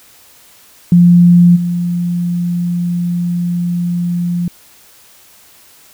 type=tone with level steps; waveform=sine; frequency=174.61 Hz; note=F3; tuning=in tune; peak=-3 / -13 dBFS; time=0.92-4.48 s; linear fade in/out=2 ms; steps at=1.55 s; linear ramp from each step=20 ms; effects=white hiss -44 dBFS RMS until 5.93 s